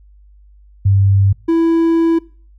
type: tone pair in turn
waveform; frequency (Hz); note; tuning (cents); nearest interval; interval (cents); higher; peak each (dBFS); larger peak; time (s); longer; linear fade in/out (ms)
sine / triangle; 98.3 / 330.6; G2 / E4; +5 / +5; octave + major sixth; 2100; second; -8; neither; 0.85-1.33 / 1.48-2.19; second; 10
effects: noise-tail reverb RT60 0.4 s tail -22 dB re dry + added 50 Hz sine -42 dBFS peak until 2.58 s